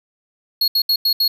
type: tone bursts at uneven times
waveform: square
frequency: 4319 Hz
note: C#8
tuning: 46 cents flat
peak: -14 dBFS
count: 5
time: 0.61-0.68 / 0.75-0.82 / 0.89-0.96 / 1.05-1.13 / 1.2-1.28 s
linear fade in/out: 5 ms
effects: none